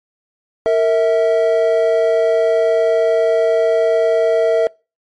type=tone pair together; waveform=triangle; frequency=459.6 / 650 Hz; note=A#4 / E5; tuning=-25 / -24 cents; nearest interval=tritone; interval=601 cents; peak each=-12 dBFS; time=0.66-4.67 s; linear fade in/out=0 ms; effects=noise-tail reverb RT60 0.3 s tail -25 dB re dry + MP3 48 kbps